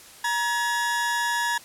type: tone pair together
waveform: 40% pulse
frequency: 946.6 / 1695 Hz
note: A#5 / G#6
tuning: +26 / +35 cents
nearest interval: minor seventh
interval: 1009 cents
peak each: -25 dBFS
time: 0.24-1.58 s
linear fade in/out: 5 ms
effects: white hiss -47 dBFS RMS until 1.64 s + low-pass 12000 Hz 12 dB/octave